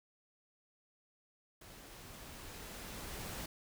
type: noise with level ramp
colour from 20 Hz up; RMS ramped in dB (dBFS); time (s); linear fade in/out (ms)
pink; -55 to -43; 1.61-3.46; 5
effects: none